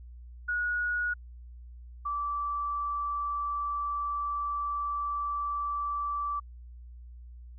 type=tone pair in turn; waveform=sine; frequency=1454 / 1161.3 Hz; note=F#6 / D6; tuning=-31 / -20 cents; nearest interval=major third; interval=389 cents; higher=first; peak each=-27 / -29 dBFS; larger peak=first; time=0.48-1.14 / 2.05-6.4 s; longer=second; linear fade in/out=10 ms; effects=added 60 Hz sine -44 dBFS peak until 7.58 s